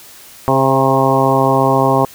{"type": "harmonic tone with a mistuned harmonic", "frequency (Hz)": 134.2, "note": "C3", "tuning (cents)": 44, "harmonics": [1, 2, 3, 4, 5, 6, 7, 8], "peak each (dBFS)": [-18, -18, -18, -18, -18, -18, -18, -18], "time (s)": [0.48, 2.05], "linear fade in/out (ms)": 0, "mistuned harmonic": 4, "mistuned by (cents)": -17, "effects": ["white hiss -39 dBFS RMS until 2.14 s"]}